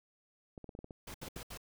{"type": "clicks", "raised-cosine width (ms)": 2, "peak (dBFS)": -33, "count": 10, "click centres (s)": [0.578, 0.643, 0.692, 0.751, 0.79, 0.844, 0.908, 1.232, 1.279, 1.365]}
{"type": "noise bursts", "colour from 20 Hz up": "pink", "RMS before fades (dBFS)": -46, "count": 4, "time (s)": [1.07, 1.575], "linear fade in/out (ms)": 5, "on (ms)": 73, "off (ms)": 71}
{"effects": []}